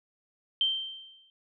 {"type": "tone with exponential decay", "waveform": "sine", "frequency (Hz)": 3132, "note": "G7", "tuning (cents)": -2, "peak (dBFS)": -21, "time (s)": [0.61, 1.3], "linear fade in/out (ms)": 1, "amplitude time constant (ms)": 150, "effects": []}